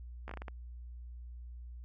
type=slowing click train; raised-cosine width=0.5 ms; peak=-28 dBFS; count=7; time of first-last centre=0.28-0.482 s; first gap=14 ms; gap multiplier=1.35; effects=added 60 Hz sine -44 dBFS peak until 1.84 s